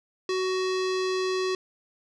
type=tone with low-pass filter; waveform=square; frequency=373.3 Hz; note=F#4; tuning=15 cents sharp; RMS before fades=-27 dBFS; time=0.29-1.55 s; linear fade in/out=2 ms; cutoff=5000 Hz; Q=2; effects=none